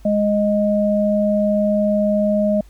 sine tone pair together, 207.7 / 621.4 Hz, G#3 / D#5, 0 / -2 cents, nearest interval octave + perfect fifth, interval 1898 cents, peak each -17 dBFS, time 0.05-2.61 s, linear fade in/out 5 ms, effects added 50 Hz sine -41 dBFS peak until 2.69 s + pink hiss -55 dBFS RMS until 2.69 s

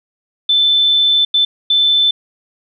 sine tone bursts at uneven times, 3526 Hz, A7, 3 cents sharp, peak -9 dBFS, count 3, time 0.49-1.25 / 1.34-1.45 / 1.7-2.11 s, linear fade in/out 5 ms, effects none

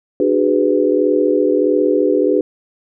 sine chord, G# half-diminished seventh, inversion second, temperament just, 299 / 373.8 / 415.3 / 498.4 Hz, D4 / F#4 / G#4 / B4, +31 / +18 / 0 / +16 cents, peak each -17 dBFS, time 0.2-2.41 s, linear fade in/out 2 ms, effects none

